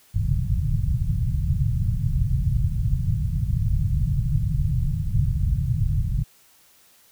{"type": "low-pass noise", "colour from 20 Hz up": "white", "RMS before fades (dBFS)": -22, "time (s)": [0.14, 6.24], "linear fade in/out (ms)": 20, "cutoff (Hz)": 150, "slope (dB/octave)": 48, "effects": ["white hiss -56 dBFS RMS until 7.11 s"]}